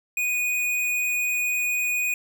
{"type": "tone", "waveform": "square", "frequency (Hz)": 2474, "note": "D#7", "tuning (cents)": -10, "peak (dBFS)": -23, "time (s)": [0.17, 2.14], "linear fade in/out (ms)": 2, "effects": []}